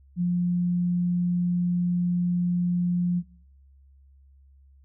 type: tone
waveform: sine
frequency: 176.4 Hz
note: F3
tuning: 18 cents sharp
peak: -21 dBFS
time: 0.16-3.23 s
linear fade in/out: 50 ms
effects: noise-tail reverb RT60 0.6 s tail -23 dB re dry + added 68 Hz sine -52 dBFS peak until 4.84 s